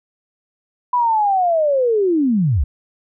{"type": "linear sweep", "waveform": "sine", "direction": "down", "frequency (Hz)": [999, 55], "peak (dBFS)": -13, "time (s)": [0.93, 2.64], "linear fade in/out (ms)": 5, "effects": []}